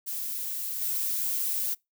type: noise with level steps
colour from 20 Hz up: violet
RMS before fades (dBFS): -33 / -29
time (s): 0.06-1.75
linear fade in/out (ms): 20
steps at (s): 0.81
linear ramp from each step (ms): 10
effects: noise-tail reverb RT60 0.2 s tail -25 dB re dry